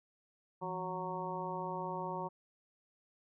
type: harmonic tone with a mistuned harmonic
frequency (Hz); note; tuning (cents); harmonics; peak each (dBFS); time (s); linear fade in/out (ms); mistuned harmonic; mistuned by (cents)
184.5; F#3; -5; 1 / 2 / 3 / 4 / 5 / 6; -44 / -44 / -45 / -47 / -40 / -46; 0.61-2.29; 20; 1; -150
effects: none